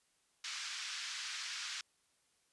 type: band-pass noise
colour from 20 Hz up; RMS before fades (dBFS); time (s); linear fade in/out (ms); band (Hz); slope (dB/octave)
white; -43; 0.44-1.81; 2; 1300 to 6000; 24
effects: white hiss -75 dBFS RMS until 2.52 s + resampled to 24000 Hz